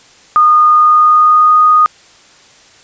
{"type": "tone with pitch glide", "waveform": "sine", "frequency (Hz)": [1225, 1237.8], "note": ["D#6", "D#6"], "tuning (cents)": [-27, -9], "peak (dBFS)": -4, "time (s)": [0.36, 1.86], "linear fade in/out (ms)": 0, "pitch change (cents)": 18, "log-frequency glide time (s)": [0.71, 1.58], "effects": ["white hiss -43 dBFS RMS until 2.83 s", "resampled to 16000 Hz"]}